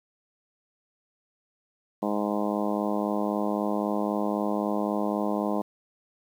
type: harmonic tone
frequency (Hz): 103.83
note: G#2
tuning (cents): 0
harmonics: 2 / 3 / 4 / 5 / 6 / 7 / 8 / 9 / 10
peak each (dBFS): -29 / -31 / -35 / -34 / -33 / -36 / -37 / -38 / -38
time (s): 2.02-5.62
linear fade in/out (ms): 10
effects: 9-bit